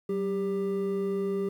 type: tone pair together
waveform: triangle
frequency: 190 / 396.3 Hz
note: F#3 / G4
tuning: +46 / +19 cents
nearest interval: octave + minor second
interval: 1273 cents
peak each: -30 / -26 dBFS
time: 0.09-1.49 s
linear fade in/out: 5 ms
effects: 10-bit